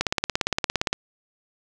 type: click train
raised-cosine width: 0.2 ms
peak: -4 dBFS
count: 17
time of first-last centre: 0.01-0.93 s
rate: 17.4 Hz
effects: none